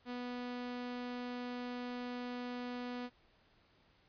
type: tone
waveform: sawtooth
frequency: 245.9 Hz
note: B3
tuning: 7 cents flat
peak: -36 dBFS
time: 0.05-3.1 s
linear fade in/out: 50 ms
effects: pink hiss -69 dBFS RMS until 4.08 s + resampled to 11025 Hz